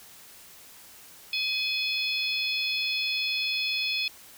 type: harmonic tone with a mistuned harmonic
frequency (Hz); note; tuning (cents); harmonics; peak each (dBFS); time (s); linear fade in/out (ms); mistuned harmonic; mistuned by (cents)
856; A5; -48; 3 / 4 / 5 / 6; -29 / -31 / -33 / -35; 1.33-4.08; 2; 3; -33
effects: white hiss -50 dBFS RMS until 4.37 s